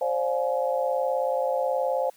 sine chord, D half-diminished seventh, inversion third, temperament just, 528.6 / 587.3 / 704.8 / 845.8 Hz, C5 / D5 / F5 / Ab5, +18 / 0 / +16 / +31 cents, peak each -25 / -30 / -30 / -31 dBFS, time 0.01-2.1 s, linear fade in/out 5 ms, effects white hiss -58 dBFS RMS until 2.16 s + high-pass 100 Hz 12 dB/octave

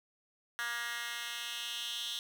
10% pulse tone with high-pass filter sweep, 236.5 Hz, A#3, 25 cents sharp, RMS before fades -39 dBFS, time 0.59-2.19 s, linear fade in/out 0 ms, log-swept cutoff 1700 to 3400 Hz, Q 3.4, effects none

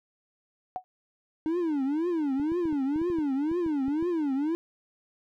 sine tone with exponential decay, 740 Hz, F#5, in tune, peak -25 dBFS, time 0.76-0.84 s, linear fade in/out 0 ms, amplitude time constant 16 ms
triangle tone with vibrato, 306.7 Hz, D#4, 25 cents flat, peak -23 dBFS, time 1.46-4.55 s, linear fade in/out 0 ms, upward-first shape triangle, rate 2 Hz, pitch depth 290 cents each way
clicks, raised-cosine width 3 ms, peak -28 dBFS, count 12, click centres 2.398 / 2.519 / 2.655 / 2.727 / 2.96 / 3.016 / 3.101 / 3.186 / 3.515 / 3.663 / 3.882 / 4.026 s
effects none

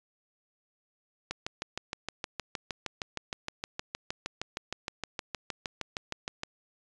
click train, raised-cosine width 0.2 ms, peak -16 dBFS, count 34, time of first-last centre 1.31-6.434 s, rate 6.44 Hz, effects resampled to 22050 Hz

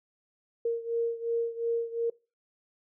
sine beating tone pair, 463.5 / 466.3 Hz, A#4 / A#4, -10 / +1 cents, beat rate 2.8 Hz, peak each -29 / -32 dBFS, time 0.65-2.1 s, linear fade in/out 5 ms, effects noise-tail reverb RT60 0.3 s tail -23 dB re dry

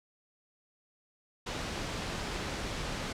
pink noise, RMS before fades -36 dBFS, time 1.46-3.13 s, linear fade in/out 10 ms, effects low-pass 6000 Hz 12 dB/octave

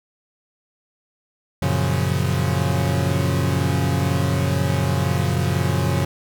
40% pulse chord, Gb major seventh, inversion none, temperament equal, 92.5 / 116.54 / 138.59 / 174.61 Hz, Gb2 / Bb2 / Db3 / F3, 0 / 0 / 0 / 0 cents, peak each -22 / -25 / -21 / -25 dBFS, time 1.62-6.05 s, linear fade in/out 5 ms, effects none

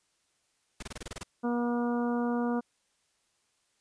pink noise bursts, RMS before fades -39 dBFS, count 9, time 0.8-1.234 s, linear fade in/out 5 ms, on 26 ms, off 25 ms
harmonic tone, 239.6 Hz, A#3, 48 cents sharp, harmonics 1 / 2 / 3 / 4 / 5 / 6, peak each -28 / -34 / -38 / -40 / -42 / -44 dBFS, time 1.43-2.61 s, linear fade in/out 20 ms
effects white hiss -73 dBFS RMS until 3.8 s + resampled to 22050 Hz

